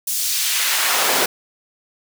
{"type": "noise with high-pass filter sweep", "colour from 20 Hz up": "pink", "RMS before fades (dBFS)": -19, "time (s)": [0.07, 1.26], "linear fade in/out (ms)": 5, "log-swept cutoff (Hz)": [7700, 390], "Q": 0.81, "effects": []}